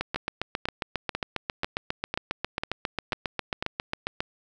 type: two click trains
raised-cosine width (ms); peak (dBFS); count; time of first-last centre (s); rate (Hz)
0.3; -12 / -11; 8 / 32; 0.16-3.625 / 0.01-4.205; 2.02 / 7.39
effects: none